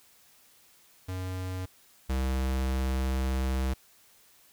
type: tone pair in turn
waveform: square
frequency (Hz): 92.5 / 65.41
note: F#2 / C2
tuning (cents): 0 / 0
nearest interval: tritone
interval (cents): 600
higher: first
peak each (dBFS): -33 / -27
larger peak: second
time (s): 1.08-1.66 / 2.09-3.74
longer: second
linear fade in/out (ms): 10
effects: white hiss -60 dBFS RMS until 4.52 s